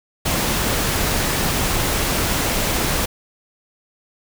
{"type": "noise", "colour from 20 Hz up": "pink", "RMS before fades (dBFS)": -20, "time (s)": [0.25, 3.06], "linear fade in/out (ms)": 10, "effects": []}